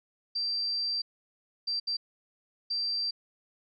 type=tone bursts at uneven times; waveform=sine; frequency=4699 Hz; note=D8; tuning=in tune; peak=-28 dBFS; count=4; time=0.35-1.02 / 1.67-1.8 / 1.87-1.97 / 2.7-3.11 s; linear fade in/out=10 ms; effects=none